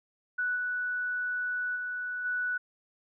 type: tone with level steps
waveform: sine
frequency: 1480 Hz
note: F#6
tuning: in tune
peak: -27 / -29 / -32 / -28 dBFS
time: 0.38-2.58 s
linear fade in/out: 10 ms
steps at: 0.55 / 1.75 / 2.24 s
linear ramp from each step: 20 ms
effects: none